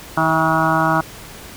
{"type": "harmonic tone with a mistuned harmonic", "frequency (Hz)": 159.9, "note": "D#3", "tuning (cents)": 48, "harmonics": [1, 2, 4, 5, 6, 7, 8, 9], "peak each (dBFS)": [-22, -22, -22, -22, -22, -22, -22, -22], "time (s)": [0.17, 1.01], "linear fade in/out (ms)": 5, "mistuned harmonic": 4, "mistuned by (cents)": 24, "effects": ["pink hiss -37 dBFS RMS until 1.56 s"]}